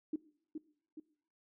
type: tone with echo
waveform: sine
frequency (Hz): 309.4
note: D#4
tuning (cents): -10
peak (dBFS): -32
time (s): 0.13-0.16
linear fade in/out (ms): 5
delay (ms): 420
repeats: 2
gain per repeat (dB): -6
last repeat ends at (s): 1
effects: noise-tail reverb RT60 0.6 s tail -20 dB re dry